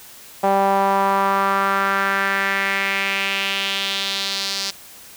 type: tone with band-pass filter sweep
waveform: sawtooth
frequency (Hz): 196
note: G3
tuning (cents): 0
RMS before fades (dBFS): -20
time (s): 0.43-4.71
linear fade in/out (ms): 10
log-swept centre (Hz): 740 to 4900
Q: 2.8
effects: white hiss -42 dBFS RMS until 5.16 s